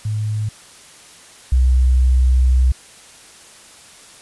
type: tone pair in turn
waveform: sine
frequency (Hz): 107 / 63.62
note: A2 / C2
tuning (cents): -48 / -48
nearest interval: major sixth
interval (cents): 900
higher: first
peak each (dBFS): -18 / -10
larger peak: second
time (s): 0.05-0.49 / 1.52-2.72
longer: second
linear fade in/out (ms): 5
effects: white hiss -43 dBFS RMS until 4.21 s + resampled to 24000 Hz